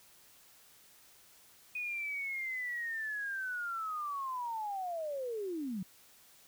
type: linear sweep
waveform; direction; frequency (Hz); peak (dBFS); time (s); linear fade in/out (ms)
sine; down; 2489 to 174.61; -35; 1.75-5.83; 5
effects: white hiss -61 dBFS RMS until 6.47 s